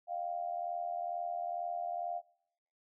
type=tone with amplitude modulation; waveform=sine; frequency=698.5 Hz; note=F5; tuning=in tune; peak=-31 dBFS; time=0.07-2.22 s; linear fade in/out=50 ms; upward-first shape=sine; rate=82.2 Hz; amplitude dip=75%; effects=noise-tail reverb RT60 0.8 s tail -25 dB re dry